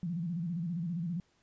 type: tone with vibrato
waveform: sine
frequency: 170.4 Hz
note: F3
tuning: 42 cents flat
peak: -32 dBFS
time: 0.03-1.2 s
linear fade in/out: 0 ms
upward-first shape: square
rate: 15 Hz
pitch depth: 100 cents each way
effects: pink hiss -71 dBFS RMS until 1.42 s + resampled to 16000 Hz